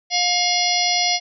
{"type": "harmonic tone with a mistuned harmonic", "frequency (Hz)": 710, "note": "F5", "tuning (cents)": 28, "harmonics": [1, 3, 4, 5, 6, 7, 8], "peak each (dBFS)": [-23, -24, -28, -26, -25, -23, -24], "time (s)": [0.1, 1.2], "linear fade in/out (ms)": 50, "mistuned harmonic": 5, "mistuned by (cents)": -78, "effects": []}